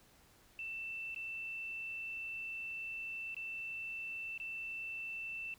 sine tone with dropouts, 2669 Hz, E7, 21 cents sharp, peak -40 dBFS, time 0.59-5.54 s, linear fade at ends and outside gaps 1 ms, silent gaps 1.146-1.161 / 3.345-3.366 / 4.378-4.4 s, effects pink hiss -65 dBFS RMS until 5.58 s

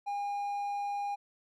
triangle tone, 811 Hz, G#5, 41 cents flat, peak -30 dBFS, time 0.06-1.16 s, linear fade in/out 20 ms, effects none

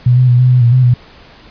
sine tone with pitch steps, 123.4 / 127.1 / 122.6 / 126.5 / 125.7 / 118.8 / 128.1 / 122.9 Hz, B2 / C3 / B2 / B2 / B2 / A#2 / C3 / B2, -1 / -50 / -12 / +42 / +31 / +33 / -36 / -8 cents, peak -5 dBFS, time 0.06-0.94 s, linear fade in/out 5 ms, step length 110 ms, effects pink hiss -40 dBFS RMS until 1.5 s + resampled to 11025 Hz

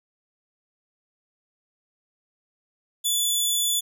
15% pulse tone, 3459 Hz, A7, 30 cents flat, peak -14 dBFS, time 3.04-3.81 s, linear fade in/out 20 ms, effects none

